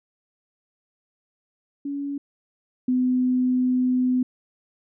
sine tone pair in turn, 282.5 / 252.8 Hz, C#4 / B3, +33 / +41 cents, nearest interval major second, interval 192 cents, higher first, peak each -26 / -18 dBFS, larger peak second, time 1.85-2.18 / 2.88-4.23 s, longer second, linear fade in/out 5 ms, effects none

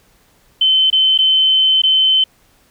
sine tone with dropouts, 3069 Hz, G7, 37 cents flat, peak -9 dBFS, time 0.61-2.24 s, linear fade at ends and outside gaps 5 ms, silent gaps 0.902-0.927 / 1.178-1.187 / 1.819-1.835 s, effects pink hiss -54 dBFS RMS until 2.7 s

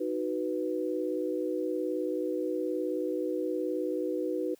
sine chord, B major, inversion first, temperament equal, 311.1 / 370 / 493.9 Hz, D#4 / F#4 / B4, 0 / 0 / 0 cents, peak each -33 dBFS, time 0-4.55 s, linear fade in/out 10 ms, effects white hiss -64 dBFS RMS until 4.59 s

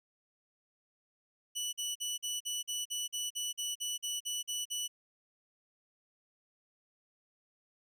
20% pulse tone bursts, 2960 Hz, F#7, in tune, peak -29 dBFS, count 15, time 1.55-4.88 s, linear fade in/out 20 ms, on 180 ms, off 45 ms, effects none

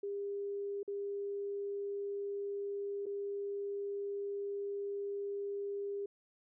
sine tone with dropouts, 402.2 Hz, G4, 44 cents sharp, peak -36 dBFS, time 0.03-6.06 s, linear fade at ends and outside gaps 5 ms, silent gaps 0.831-0.877 / 3.058-3.064 s, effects none

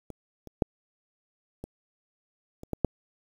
clicks, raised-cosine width 2 ms, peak -26 / -30 / -8 / -24 / -28 / -16 / -8 dBFS, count 7, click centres 0.103 / 0.473 / 0.622 / 1.64 / 2.634 / 2.733 / 2.847 s, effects 8-bit

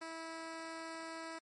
10% pulse tone, 326.1 Hz, E4, 19 cents flat, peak -35 dBFS, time 0.01-1.39 s, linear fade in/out 10 ms, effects low-pass 10000 Hz 12 dB/octave + MP3 48 kbps

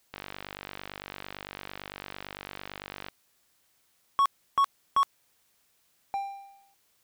click train, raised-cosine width 0.3 ms, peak -21 dBFS, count 145, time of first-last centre 0.14-3.085 s, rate 48.9 Hz
triangle tone bursts, 1108.7 Hz, C#6, in tune, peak -17 dBFS, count 3, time 4.19-5.031 s, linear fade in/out 0 ms, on 67 ms, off 320 ms
triangle tone with exponential decay, 792 Hz, G5, 18 cents sharp, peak -24 dBFS, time 6.14-6.74 s, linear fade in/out 0 ms, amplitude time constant 130 ms
effects white hiss -69 dBFS RMS until 7.03 s

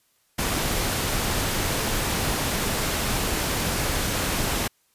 pink noise, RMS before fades -25 dBFS, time 0.38-4.68 s, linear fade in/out 10 ms, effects white hiss -66 dBFS RMS until 4.94 s + resampled to 32000 Hz

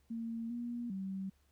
sine tone with pitch steps, 228.8 / 238.7 / 192.1 Hz, A#3 / A#3 / G3, -32 / +41 / -35 cents, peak -37 dBFS, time 0.1-1.3 s, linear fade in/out 10 ms, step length 400 ms, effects added 70 Hz sine -70 dBFS peak until 1.51 s + pink hiss -75 dBFS RMS until 1.51 s

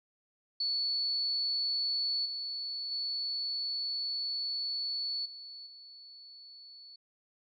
sine tone with level steps, 4435 Hz, C#8, in tune, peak -29 / -35 / -32 / -44 / -49 dBFS, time 0.6-6.96 s, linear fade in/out 5 ms, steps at 2.25 / 2.91 / 5.25 / 5.66 s, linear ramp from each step 10 ms, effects none

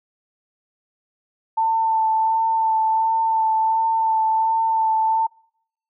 sine tone with vibrato, 890 Hz, A5, 20 cents sharp, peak -16 dBFS, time 1.57-5.27 s, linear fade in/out 10 ms, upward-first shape sine, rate 1.4 Hz, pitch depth 16 cents each way, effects noise-tail reverb RT60 0.7 s tail -25 dB re dry

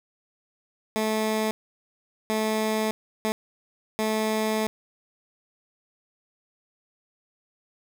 15% pulse tone bursts at uneven times, 217.6 Hz, A3, 19 cents flat, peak -17 dBFS, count 4, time 0.96-1.51 / 2.3-2.91 / 3.25-3.32 / 3.99-4.67 s, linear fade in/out 0 ms, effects none

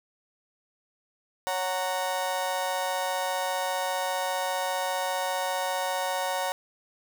35% pulse chord, F# major, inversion second, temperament just, 555 / 740 / 925 Hz, C#5 / F#5 / A#5, +2 / 0 / -14 cents, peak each -30 dBFS, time 1.47-6.52 s, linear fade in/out 0 ms, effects none

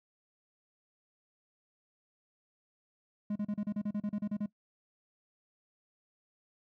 triangle tone bursts, 207.7 Hz, G#3, in tune, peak -29 dBFS, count 13, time 3.3-4.461 s, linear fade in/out 5 ms, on 57 ms, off 35 ms, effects noise-tail reverb RT60 0.1 s tail -19 dB re dry

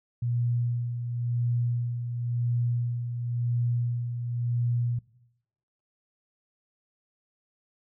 sine tone with tremolo, 120 Hz, B2, 49 cents flat, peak -23 dBFS, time 0.22-4.99 s, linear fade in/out 5 ms, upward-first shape sine, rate 0.95 Hz, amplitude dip 55%, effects noise-tail reverb RT60 0.9 s tail -21 dB re dry

